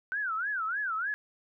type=tone with vibrato; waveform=sine; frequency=1480 Hz; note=F#6; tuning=in tune; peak=-29 dBFS; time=0.12-1.14 s; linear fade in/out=0 ms; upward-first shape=sine; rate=3.3 Hz; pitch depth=250 cents each way; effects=none